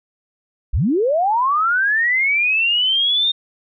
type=linear sweep; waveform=sine; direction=up; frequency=32.46 to 3681 Hz; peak=-14 dBFS; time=0.73-3.32 s; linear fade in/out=10 ms; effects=none